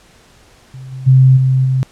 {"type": "tone with level steps", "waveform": "sine", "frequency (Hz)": 131, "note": "C3", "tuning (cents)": 2, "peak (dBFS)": [-28, -24, -4, -9, -11], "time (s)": [0.74, 1.83], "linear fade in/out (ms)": 0, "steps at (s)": [0.91, 1.06, 1.36, 1.64], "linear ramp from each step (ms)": 20, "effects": ["pink hiss -47 dBFS RMS until 1.91 s", "low-pass 9000 Hz 12 dB/octave"]}